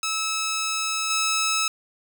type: tone with level steps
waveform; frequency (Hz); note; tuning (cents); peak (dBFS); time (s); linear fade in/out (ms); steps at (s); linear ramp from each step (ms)
10% pulse; 1300; E6; -24; -16 / -13; 0.03-1.68; 2; 1.1; 5
effects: none